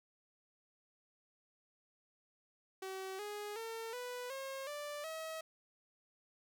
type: tone with pitch steps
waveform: sawtooth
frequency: 380.9 / 415.4 / 453 / 494 / 538.7 / 587.4 / 640.6 Hz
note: G4 / G#4 / A#4 / B4 / C#5 / D5 / E5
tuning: -50 / 0 / -50 / 0 / -50 / 0 / -50 cents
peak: -38 dBFS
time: 2.82-5.41 s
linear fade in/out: 5 ms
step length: 370 ms
effects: 12-bit